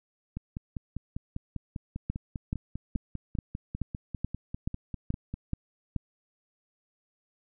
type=two click trains; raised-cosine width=5 ms; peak=-17 / -22 dBFS; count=10 / 26; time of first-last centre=2.1-5.963 / 0.37-5.34 s; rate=2.33 / 5.03 Hz; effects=none